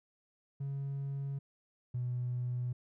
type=tone pair in turn; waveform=triangle; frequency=138.59 / 123.47 Hz; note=C#3 / B2; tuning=0 / 0 cents; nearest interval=major second; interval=200 cents; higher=first; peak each=-32 / -29 dBFS; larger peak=second; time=0.6-1.39 / 1.94-2.73 s; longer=neither; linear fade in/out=10 ms; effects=tanh soft clip ceiling -30 dBFS